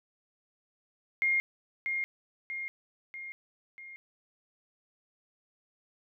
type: tone with echo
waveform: sine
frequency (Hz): 2129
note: C7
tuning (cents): +30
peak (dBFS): -24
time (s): 1.22-1.4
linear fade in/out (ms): 0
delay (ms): 640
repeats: 4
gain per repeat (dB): -5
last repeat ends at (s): 3.96
effects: none